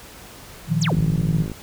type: chord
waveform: sine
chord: Bb suspended fourth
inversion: none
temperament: equal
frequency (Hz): 116.54 / 155.56 / 174.61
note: Bb2 / Eb3 / F3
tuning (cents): 0 / 0 / 0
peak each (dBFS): -26 / -20 / -23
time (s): 0.67-1.47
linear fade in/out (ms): 50
type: exponential sweep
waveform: sine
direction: down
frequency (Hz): 9000 to 34.43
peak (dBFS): -23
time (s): 0.81-1.01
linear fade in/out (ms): 10
type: click train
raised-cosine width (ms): 3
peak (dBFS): -17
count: 31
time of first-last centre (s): 0.95-1.517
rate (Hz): 52.9
effects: pink hiss -42 dBFS RMS until 1.62 s